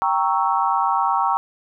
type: chord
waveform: sine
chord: G diminished seventh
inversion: none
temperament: equal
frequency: 784 / 932.3 / 1108.7 / 1318.5 Hz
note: G5 / Bb5 / Db6 / Fb6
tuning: 0 / 0 / 0 / 0 cents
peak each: -22 / -21 / -22 / -25 dBFS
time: 0.02-1.37 s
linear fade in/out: 0 ms
effects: none